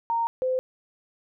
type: tone pair in turn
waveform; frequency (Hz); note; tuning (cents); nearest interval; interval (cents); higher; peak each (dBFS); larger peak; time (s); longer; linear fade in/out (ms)
sine; 925 / 514.1; A#5 / C5; -14 / -31; minor seventh; 1017; first; -22; neither; 0.1-0.27 / 0.42-0.59; neither; 0
effects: none